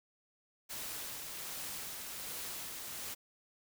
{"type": "noise with tremolo", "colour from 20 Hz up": "white", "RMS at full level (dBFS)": -42, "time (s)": [0.69, 3.15], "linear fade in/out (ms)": 20, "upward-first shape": "sine", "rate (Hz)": 1.3, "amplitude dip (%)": 25, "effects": []}